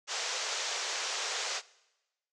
white band-pass noise, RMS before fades -35 dBFS, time 0.07-1.62 s, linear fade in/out 50 ms, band 410 to 7000 Hz, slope 48 dB/octave, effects noise-tail reverb RT60 1.0 s tail -21 dB re dry

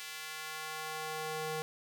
square tone with high-pass filter sweep, 156.3 Hz, D#3, 8 cents sharp, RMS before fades -40 dBFS, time 0-1.62 s, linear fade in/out 0 ms, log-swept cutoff 2300 to 370 Hz, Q 0.9, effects none

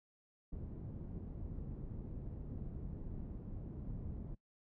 pink low-pass noise, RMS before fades -45 dBFS, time 0.52-4.35 s, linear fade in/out 10 ms, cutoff 240 Hz, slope 12 dB/octave, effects noise-tail reverb RT60 0.1 s tail -21 dB re dry

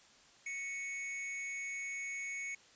square tone with amplitude modulation, 2217 Hz, C#7, in tune, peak -37 dBFS, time 0.46-2.55 s, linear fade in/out 5 ms, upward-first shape sine, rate 289 Hz, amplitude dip 50%, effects white hiss -62 dBFS RMS until 2.75 s + resampled to 16000 Hz

